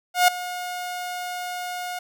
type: tone with ADSR envelope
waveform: sawtooth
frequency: 719 Hz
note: F#5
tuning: 50 cents flat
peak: -8 dBFS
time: 0.14-1.99 s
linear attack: 140 ms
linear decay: 5 ms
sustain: -17 dB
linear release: 5 ms
effects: none